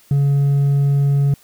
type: tone with hard clipping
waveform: sine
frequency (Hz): 140.7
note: C#3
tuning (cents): +26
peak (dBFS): -13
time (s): 0.11-1.34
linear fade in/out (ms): 2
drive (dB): 2
effects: white hiss -51 dBFS RMS until 1.43 s